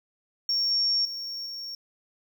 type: tone with level steps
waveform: triangle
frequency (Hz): 5510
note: F8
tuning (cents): -24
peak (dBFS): -20 / -18 / -31 / -33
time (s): 0.49-1.75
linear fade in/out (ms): 2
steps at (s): 0.71 / 1.05 / 1.46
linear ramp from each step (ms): 2
effects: tanh soft clip ceiling -20 dBFS + 9-bit